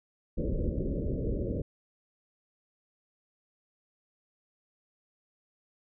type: low-pass noise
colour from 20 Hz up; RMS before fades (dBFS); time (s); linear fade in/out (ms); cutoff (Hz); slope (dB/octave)
pink; -31; 0.37-1.62; 10; 570; 96
effects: none